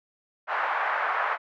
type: band-pass noise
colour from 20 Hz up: white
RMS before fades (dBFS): -27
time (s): 0.47-1.38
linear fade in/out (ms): 50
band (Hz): 690 to 1600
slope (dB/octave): 24
effects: none